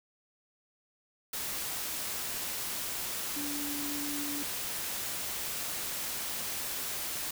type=tone in noise; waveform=sine; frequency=290 Hz; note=D4; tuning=22 cents flat; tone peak=-37 dBFS; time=3.36-4.43 s; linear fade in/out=5 ms; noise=white; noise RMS=-36 dBFS; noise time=1.33-7.31 s; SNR=-4 dB; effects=none